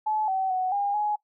sine tone with pitch steps, 860 / 763 / 743 / 808 / 838 Hz, A5 / G5 / F#5 / G#5 / G#5, -40 / -47 / +7 / -48 / +15 cents, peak -23 dBFS, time 0.06-1.16 s, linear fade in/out 10 ms, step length 220 ms, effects noise-tail reverb RT60 0.1 s tail -20 dB re dry

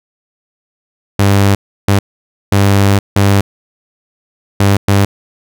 sawtooth tone bursts at uneven times, 99.6 Hz, G2, 28 cents sharp, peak -3 dBFS, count 6, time 1.19-1.55 / 1.88-1.99 / 2.52-2.99 / 3.16-3.41 / 4.6-4.77 / 4.88-5.05 s, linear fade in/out 5 ms, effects none

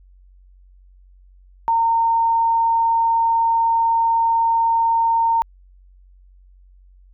sine tone, 916 Hz, A#5, 31 cents flat, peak -14 dBFS, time 1.68-5.42 s, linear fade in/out 0 ms, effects added 46 Hz sine -46 dBFS peak until 7.13 s

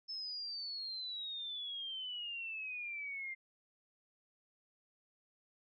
sine exponential sweep, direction down, 5274 to 2093 Hz, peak -40 dBFS, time 0.08-3.35 s, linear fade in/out 20 ms, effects none

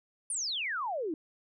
sine exponential sweep, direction down, 9820 to 294.6 Hz, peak -31 dBFS, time 0.3-1.14 s, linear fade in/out 2 ms, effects none

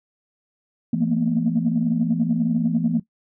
sine tone cluster, 168.1 / 222.5 / 231.8 / 242.7 Hz, E3 / A3 / A#3 / B3, +34 / +20 / -10 / -30 cents, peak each -23 dBFS, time 0.93-3 s, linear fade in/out 5 ms, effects noise-tail reverb RT60 0.1 s tail -18 dB re dry + tanh soft clip ceiling -10 dBFS

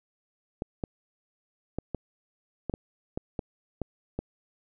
clicks, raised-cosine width 2 ms, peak -17 dBFS, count 10, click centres 0.621 / 0.838 / 1.786 / 1.947 / 2.697 / 2.739 / 3.175 / 3.392 / 3.817 / 4.19 s, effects none

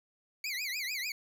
25% pulse tone with vibrato, 2217 Hz, C#7, in tune, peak -30 dBFS, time 0.44-1.12 s, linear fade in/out 2 ms, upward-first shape triangle, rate 6.7 Hz, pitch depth 250 cents each way, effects none

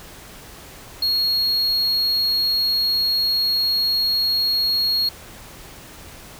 triangle tone, 4300 Hz, C8, 47 cents sharp, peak -16 dBFS, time 1.02-5.09 s, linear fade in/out 5 ms, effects pink hiss -41 dBFS RMS until 6.39 s

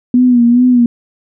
sine tone with vibrato, 243.6 Hz, B3, 24 cents flat, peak -5 dBFS, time 0.14-0.86 s, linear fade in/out 2 ms, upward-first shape sine, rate 2.4 Hz, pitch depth 58 cents each way, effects none

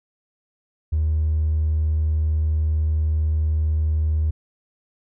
sine tone with hard clipping, 77.78 Hz, D#2, in tune, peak -18 dBFS, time 0.92-4.31 s, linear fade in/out 10 ms, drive 1 dB, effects none

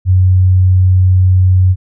sine tone, 92.5 Hz, F#2, in tune, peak -5 dBFS, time 0.05-1.76 s, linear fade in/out 50 ms, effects none

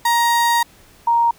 35% pulse / sine tone pair in turn, 940 / 935 Hz, A#5 / A#5, +14 / +5 cents, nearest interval unison, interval 9 cents, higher first, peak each -12 dBFS, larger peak neither, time 0.05-0.63 / 1.07-1.31 s, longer first, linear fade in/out 5 ms, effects pink hiss -49 dBFS RMS until 1.38 s

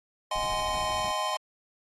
square chord, Ab dominant seventh, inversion second, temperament just, 623 / 747.5 / 830.6 / 1038.3 Hz, Eb5 / Gb5 / Ab5 / C6, +2 / +17 / 0 / -14 cents, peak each -35 / -37 / -35 / -31 dBFS, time 0.31-1.37 s, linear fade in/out 5 ms
brown noise with tremolo, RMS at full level -40 dBFS, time 0.35-1.12 s, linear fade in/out 10 ms, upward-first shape square, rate 13 Hz, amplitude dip 35%
effects low-pass 10000 Hz 12 dB/octave + AAC 32 kbps

